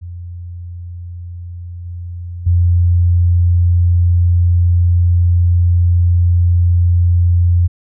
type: tone with level steps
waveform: sine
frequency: 87.31 Hz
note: F2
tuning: in tune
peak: -25 / -23 / -8 dBFS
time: 0.01-7.68 s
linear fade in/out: 20 ms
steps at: 1.85 / 2.46 s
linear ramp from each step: 10 ms
effects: none

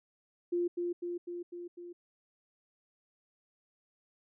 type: tone with echo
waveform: sine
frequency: 349.2 Hz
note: F4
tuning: in tune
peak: -28 dBFS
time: 0.52-0.68 s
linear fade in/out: 10 ms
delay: 250 ms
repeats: 5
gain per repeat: -3 dB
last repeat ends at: 1.93 s
effects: none

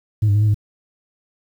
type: tone with pitch steps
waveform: sine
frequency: 106.8 / 101 / 104.8 / 107.1 / 104 Hz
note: G#2 / G#2 / G#2 / A2 / G#2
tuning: +49 / -48 / +16 / -46 / +3 cents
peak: -10 dBFS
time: 0.22-0.545 s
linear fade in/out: 10 ms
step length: 65 ms
effects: tanh soft clip ceiling -11 dBFS + 8-bit

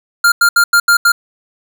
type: tone bursts at uneven times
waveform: square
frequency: 1400 Hz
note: F6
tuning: 4 cents sharp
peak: -7 dBFS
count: 6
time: 0.24-0.32 / 0.41-0.49 / 0.56-0.64 / 0.73-0.8 / 0.88-0.97 / 1.05-1.12 s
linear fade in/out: 5 ms
effects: none

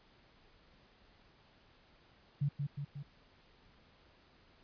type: tone with echo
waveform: sine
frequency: 142.6 Hz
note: C#3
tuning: 49 cents sharp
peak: -29 dBFS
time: 2.41-2.49 s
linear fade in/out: 10 ms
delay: 180 ms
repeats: 3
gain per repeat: -4 dB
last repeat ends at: 3.03 s
effects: pink hiss -65 dBFS RMS until 4.63 s + resampled to 11025 Hz

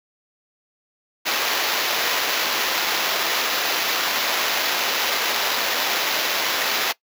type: noise with sample-and-hold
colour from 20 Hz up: blue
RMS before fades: -22 dBFS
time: 1.25-6.93 s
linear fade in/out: 20 ms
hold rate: 8820 Hz
effects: noise-tail reverb RT60 0.1 s tail -20 dB re dry + high-pass 400 Hz 12 dB/octave

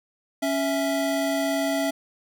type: tone pair together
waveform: square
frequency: 277.2 / 659.3 Hz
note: C#4 / E5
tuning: 0 / 0 cents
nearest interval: octave + minor third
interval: 1500 cents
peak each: -26 dBFS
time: 0.42-1.91 s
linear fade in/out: 10 ms
effects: none

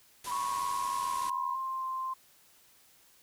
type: low-pass noise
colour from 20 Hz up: white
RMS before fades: -44 dBFS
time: 0.24-1.3 s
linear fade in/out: 5 ms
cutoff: 12000 Hz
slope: 96 dB/octave
type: tone with vibrato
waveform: sine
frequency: 987.8 Hz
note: B5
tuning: in tune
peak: -34 dBFS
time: 0.26-1.56 s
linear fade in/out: 20 ms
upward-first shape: sine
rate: 18 Hz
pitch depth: 38 cents each way
type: tone with pitch glide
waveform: sine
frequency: 1100 to 1046.1 Hz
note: C#6 to C6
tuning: -14 to -1 cents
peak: -32 dBFS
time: 0.31-2.14 s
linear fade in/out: 10 ms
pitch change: -87 cents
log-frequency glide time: 0.41-1.86 s
effects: white hiss -62 dBFS RMS until 3.22 s

